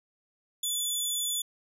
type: tone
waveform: 15% pulse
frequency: 3464 Hz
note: A7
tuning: 28 cents flat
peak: -21 dBFS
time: 0.63-1.42 s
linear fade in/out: 5 ms
effects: resampled to 32000 Hz